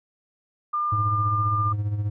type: tone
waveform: sine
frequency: 1201 Hz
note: D6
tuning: 38 cents sharp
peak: -22 dBFS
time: 0.73-1.73 s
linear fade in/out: 10 ms
type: tone with tremolo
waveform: triangle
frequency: 103.83 Hz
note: G#2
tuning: in tune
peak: -19 dBFS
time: 0.92-2.1 s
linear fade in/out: 5 ms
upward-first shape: sine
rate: 15 Hz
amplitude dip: 55%
effects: none